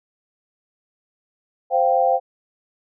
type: chord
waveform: sine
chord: C suspended fourth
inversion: none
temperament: equal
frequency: 523.3 / 698.5 / 784 Hz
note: C5 / F5 / G5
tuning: 0 / 0 / 0 cents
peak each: -19 dBFS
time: 1.7-2.2 s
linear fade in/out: 50 ms
effects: none